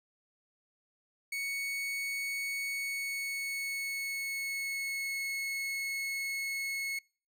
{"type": "tone with pitch glide", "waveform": "40% pulse", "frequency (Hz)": [2221, 2189], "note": ["C#7", "C#7"], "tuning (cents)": [3, -22], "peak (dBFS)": -33, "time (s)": [1.32, 6.99], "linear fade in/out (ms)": 5, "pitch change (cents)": -25, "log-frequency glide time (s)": [2.69, 5.18], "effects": ["noise-tail reverb RT60 0.4 s tail -26 dB re dry"]}